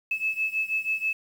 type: beating tone pair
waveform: sine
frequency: 2602 / 2608.2 Hz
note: E7 / E7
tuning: -23 / -19 cents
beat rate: 6.2 Hz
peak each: -27 / -29 dBFS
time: 0.11-1.13 s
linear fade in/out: 5 ms
effects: 8-bit